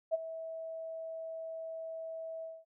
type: tone with ADSR envelope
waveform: sine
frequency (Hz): 650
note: E5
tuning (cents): -24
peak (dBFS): -25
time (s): 0.11-2.65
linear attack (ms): 31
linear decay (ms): 23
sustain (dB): -14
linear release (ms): 220
effects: none